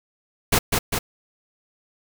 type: noise with echo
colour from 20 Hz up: pink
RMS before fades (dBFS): -17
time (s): 0.52-0.59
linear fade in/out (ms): 10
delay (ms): 200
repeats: 2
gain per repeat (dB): -3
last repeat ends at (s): 0.99
effects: none